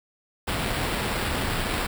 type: noise with sample-and-hold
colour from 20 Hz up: pink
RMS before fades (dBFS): -27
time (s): 0.47-1.87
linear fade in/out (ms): 10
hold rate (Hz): 6300
effects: none